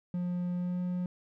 triangle tone with pitch glide, 177.6 to 179.46 Hz, F3 to F3, +29 to +47 cents, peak -28 dBFS, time 0.14-1.06 s, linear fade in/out 2 ms, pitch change +18 cents, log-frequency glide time 0.55-0.79 s, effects none

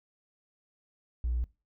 sine tone with hard clipping, 59.9 Hz, A#1, 48 cents sharp, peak -28 dBFS, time 1.24-1.44 s, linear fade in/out 0 ms, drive 1 dB, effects noise-tail reverb RT60 0.3 s tail -21 dB re dry

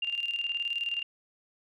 sine tone with tremolo, 2794 Hz, F7, in tune, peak -27 dBFS, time 0.02-1.03 s, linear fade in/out 5 ms, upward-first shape square, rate 19 Hz, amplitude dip 60%, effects none

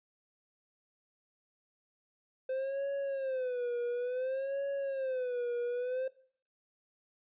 triangle tone with vibrato, 517 Hz, C5, 21 cents flat, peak -30 dBFS, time 2.49-6.08 s, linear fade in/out 5 ms, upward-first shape sine, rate 0.57 Hz, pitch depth 130 cents each way, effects noise-tail reverb RT60 0.5 s tail -19 dB re dry + resampled to 8000 Hz

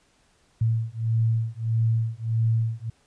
sine beating tone pair, 112.5 / 114.1 Hz, A2 / A#2, +39 / -37 cents, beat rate 1.6 Hz, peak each -24 dBFS, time 0.61-2.9 s, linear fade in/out 5 ms, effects pink hiss -63 dBFS RMS until 3.06 s + resampled to 22050 Hz

